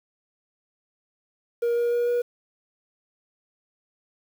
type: tone with pitch steps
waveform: triangle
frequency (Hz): 472.2 / 475.5 / 478.8 / 482.1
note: A#4 / A#4 / A#4 / B4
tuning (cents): +22 / +34 / +46 / -42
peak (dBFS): -18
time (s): 1.62-2.22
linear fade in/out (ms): 10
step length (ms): 150
effects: tanh soft clip ceiling -14 dBFS + 8-bit

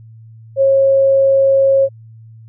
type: tone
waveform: sine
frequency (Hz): 543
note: C#5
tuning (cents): -36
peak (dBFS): -8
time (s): 0.56-1.89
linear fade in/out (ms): 50
effects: added 112 Hz sine -36 dBFS peak until 2.48 s

